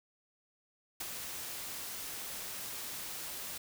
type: noise with ADSR envelope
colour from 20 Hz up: white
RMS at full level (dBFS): -38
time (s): 1-3.58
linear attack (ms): 7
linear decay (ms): 28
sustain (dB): -4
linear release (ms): 6
effects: none